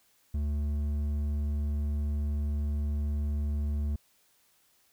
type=tone with hard clipping; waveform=sine; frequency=73.42 Hz; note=D2; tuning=in tune; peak=-29 dBFS; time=0.34-3.96 s; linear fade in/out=5 ms; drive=6 dB; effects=white hiss -67 dBFS RMS until 4.92 s